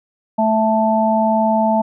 harmonic tone, 219.8 Hz, A3, 2 cents flat, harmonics 1 / 3 / 4, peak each -17 / -17 / -17 dBFS, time 0.38-1.82 s, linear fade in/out 10 ms, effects none

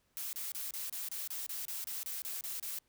blue noise bursts, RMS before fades -40 dBFS, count 14, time 0.17-2.787 s, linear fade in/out 0 ms, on 160 ms, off 29 ms, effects pink hiss -75 dBFS RMS until 2.88 s

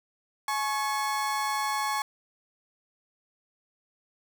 35% pulse tone pair together, 847.8 / 1100 Hz, G#5 / C#6, +35 / -14 cents, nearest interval perfect fourth, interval 451 cents, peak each -28 dBFS, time 0.48-2.02 s, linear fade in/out 2 ms, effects none

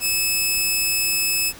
10% pulse tone, 2600 Hz, E7, 24 cents flat, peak -10 dBFS, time 0-1.53 s, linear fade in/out 50 ms, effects pink hiss -41 dBFS RMS until 1.59 s

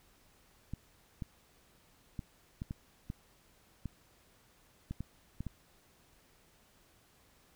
clicks, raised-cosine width 5 ms, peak -26 dBFS, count 11, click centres 0.736 / 1.222 / 2.192 / 2.619 / 2.709 / 3.101 / 3.857 / 4.91 / 5.006 / 5.406 / 5.467 s, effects pink hiss -66 dBFS RMS until 7.55 s

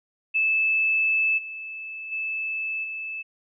sine tone with level steps, 2621 Hz, E7, 11 cents flat, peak -19 / -33 / -26 / -30 dBFS, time 0.34-3.23 s, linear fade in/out 20 ms, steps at 1.37 / 2.11 / 2.83 s, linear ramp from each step 20 ms, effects none

